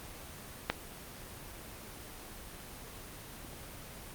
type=click; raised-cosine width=0.3 ms; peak=-11 dBFS; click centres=0.7 s; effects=pink hiss -47 dBFS RMS until 4.14 s + Opus 24 kbps